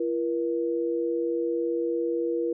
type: tone pair together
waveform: sine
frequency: 339.4 / 477.2 Hz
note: F4 / A#4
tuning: -49 / +41 cents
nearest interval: tritone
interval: 590 cents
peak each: -27 dBFS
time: 0-2.53 s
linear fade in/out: 5 ms
effects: none